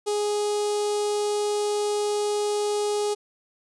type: tone with notch filter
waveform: sawtooth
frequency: 415.3 Hz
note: G#4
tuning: in tune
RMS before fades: -25 dBFS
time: 0.06-3.15 s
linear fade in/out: 20 ms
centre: 1800 Hz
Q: 0.55
effects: resampled to 24000 Hz